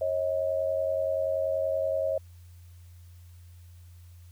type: tone pair together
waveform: sine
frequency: 544 / 634.5 Hz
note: C#5 / D#5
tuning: -33 / +34 cents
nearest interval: minor third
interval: 267 cents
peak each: -28 dBFS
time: 0.01-2.18 s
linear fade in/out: 5 ms
effects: added 87 Hz sine -47 dBFS peak until 4.31 s + white hiss -64 dBFS RMS until 4.31 s